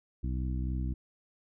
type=harmonic tone; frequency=63.5 Hz; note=B1; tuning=49 cents sharp; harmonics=1 / 2 / 3 / 4 / 5; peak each=-31 / -37 / -41 / -43 / -45 dBFS; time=0.23-0.94 s; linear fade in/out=10 ms; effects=none